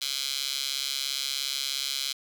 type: tone with high-pass filter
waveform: 15% pulse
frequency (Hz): 137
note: C#3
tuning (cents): -20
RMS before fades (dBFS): -31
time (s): 0.01-2.13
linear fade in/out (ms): 10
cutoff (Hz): 3800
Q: 2.7
effects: none